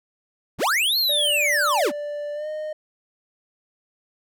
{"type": "linear two-way sweep", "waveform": "square", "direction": "up then down", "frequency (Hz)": [30.01, 4372, 185], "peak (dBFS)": -19, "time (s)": [0.58, 1.92], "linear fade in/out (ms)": 50, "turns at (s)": 0.98}
{"type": "tone with pitch glide", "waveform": "triangle", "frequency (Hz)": [587.3, 614.7], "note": ["D5", "D#5"], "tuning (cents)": [0, -21], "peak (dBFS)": -25, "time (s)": [1.09, 2.73], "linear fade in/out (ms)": 5, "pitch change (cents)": 79, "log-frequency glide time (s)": [2.34, 2.48]}
{"effects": []}